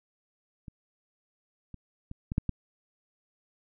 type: clicks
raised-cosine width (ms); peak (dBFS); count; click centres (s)
5; -30 / -30 / -27 / -20 / -12 / -16; 6; 0.682 / 1.743 / 2.114 / 2.319 / 2.381 / 2.493
effects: none